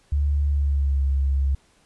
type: tone with pitch glide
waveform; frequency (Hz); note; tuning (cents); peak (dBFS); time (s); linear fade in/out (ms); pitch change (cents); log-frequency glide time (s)
sine; 72 to 68.43; D2 to C#2; -34 to -22; -18; 0.12-1.55; 5; -88; 0.46-1.03
effects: pink hiss -60 dBFS RMS until 1.85 s + resampled to 24000 Hz